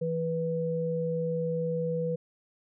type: tone pair together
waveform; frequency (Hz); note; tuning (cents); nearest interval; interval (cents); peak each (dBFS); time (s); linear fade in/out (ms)
sine; 164.6 / 491.3; E3 / B4; -2 / -9; octave + perfect fifth; 1893; -31 / -29; 0.01-2.16; 10
effects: none